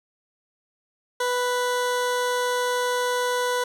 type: tone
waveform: 20% pulse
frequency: 493.9 Hz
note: B4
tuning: in tune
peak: -17 dBFS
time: 1.2-3.64 s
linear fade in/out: 5 ms
effects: low-pass 12000 Hz 12 dB/octave + 8-bit